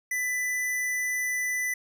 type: tone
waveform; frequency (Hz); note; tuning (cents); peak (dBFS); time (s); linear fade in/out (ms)
square; 1993; B6; +15; -27; 0.11-1.74; 5
effects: none